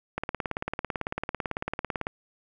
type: click train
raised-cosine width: 0.5 ms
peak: -14 dBFS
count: 35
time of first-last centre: 0.18-2.069 s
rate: 18 Hz
effects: 9-bit